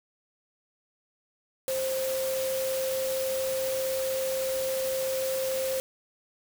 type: tone in noise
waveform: sine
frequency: 527 Hz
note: C5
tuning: 12 cents sharp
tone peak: -27 dBFS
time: 1.68-5.8 s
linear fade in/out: 0 ms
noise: white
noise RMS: -36 dBFS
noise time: 1.68-5.8 s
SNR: +6 dB
effects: none